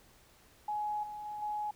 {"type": "tone with level steps", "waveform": "sine", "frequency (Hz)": 840, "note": "G#5", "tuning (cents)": 19, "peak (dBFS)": [-32, -40, -38, -33], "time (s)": [0.68, 1.71], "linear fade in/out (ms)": 5, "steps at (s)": [1.03, 1.25, 1.42], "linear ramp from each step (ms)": 5, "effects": ["pink hiss -62 dBFS RMS until 1.75 s"]}